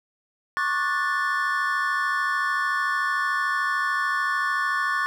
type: chord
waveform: triangle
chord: D major seventh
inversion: third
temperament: just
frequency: 1101.2 / 1174.7 / 1468.3 / 1762 Hz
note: C#6 / D6 / F#6 / A6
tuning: -12 / 0 / -14 / +2 cents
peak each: -25 / -29 / -27 / -24 dBFS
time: 0.57-5.06 s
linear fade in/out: 0 ms
effects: none